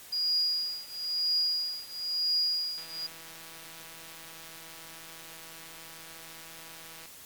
sine tone with tremolo, 4867 Hz, D#8, 39 cents flat, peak -23 dBFS, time 0.12-3.07 s, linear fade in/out 10 ms, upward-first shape triangle, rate 1 Hz, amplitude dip 95%
click train, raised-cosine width 0.2 ms, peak -31 dBFS, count 698, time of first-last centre 2.78-7.056 s, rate 163 Hz
effects white hiss -49 dBFS RMS until 7.25 s + MP3 96 kbps

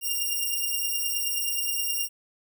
5% pulse beating tone pair, 2794 / 2803.5 Hz, F7 / F7, 0 / +6 cents, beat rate 9.5 Hz, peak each -20 / -19 dBFS, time 0.01-2.09 s, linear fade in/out 50 ms, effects none

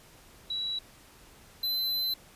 sine / square tone pair in turn, 3912 / 4048 Hz, B7 / B7, -17 / +42 cents, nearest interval minor second, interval 59 cents, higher second, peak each -30 / -28 dBFS, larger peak second, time 0.5-0.79 / 1.63-2.14 s, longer second, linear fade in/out 5 ms, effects pink hiss -55 dBFS RMS until 2.35 s + resampled to 32000 Hz

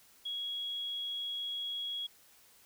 sine tone, 3322 Hz, G#7, in tune, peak -35 dBFS, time 0.25-2.07 s, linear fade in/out 10 ms, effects white hiss -62 dBFS RMS until 2.65 s

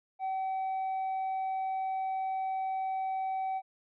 sine tone with tanh clipping, 763 Hz, G5, 47 cents flat, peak -31 dBFS, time 0.19-3.62 s, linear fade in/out 50 ms, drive 2 dB, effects none

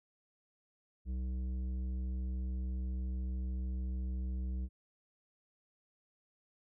triangle tone with tanh clipping, 63.3 Hz, B1, 43 cents sharp, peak -36 dBFS, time 1.05-4.69 s, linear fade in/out 50 ms, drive 14 dB, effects none

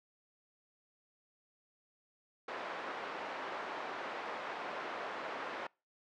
white band-pass noise, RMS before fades -42 dBFS, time 2.48-5.67 s, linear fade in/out 5 ms, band 390 to 1300 Hz, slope 12 dB/octave, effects noise-tail reverb RT60 0.3 s tail -26 dB re dry + low-pass 5000 Hz 12 dB/octave

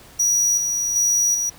square tone with tremolo, 5800 Hz, F#8, 35 cents flat, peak -16 dBFS, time 0.19-1.5 s, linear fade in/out 10 ms, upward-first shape square, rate 1.3 Hz, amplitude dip 40%, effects pink hiss -46 dBFS RMS until 1.58 s

